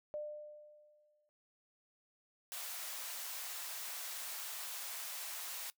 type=tone with exponential decay; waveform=sine; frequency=599 Hz; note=D5; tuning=34 cents sharp; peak=-37 dBFS; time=0.14-1.29 s; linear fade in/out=0 ms; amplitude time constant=250 ms
type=high-pass noise; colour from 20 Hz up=white; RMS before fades=-44 dBFS; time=2.52-5.7 s; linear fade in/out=0 ms; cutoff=580 Hz; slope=24 dB/octave
effects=noise-tail reverb RT60 0.1 s tail -19 dB re dry